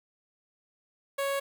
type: tone with notch filter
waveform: sawtooth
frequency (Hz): 554.4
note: C#5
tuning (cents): 0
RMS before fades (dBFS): -30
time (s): 1.18-1.4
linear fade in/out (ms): 10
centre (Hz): 5500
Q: 1.9
effects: 9-bit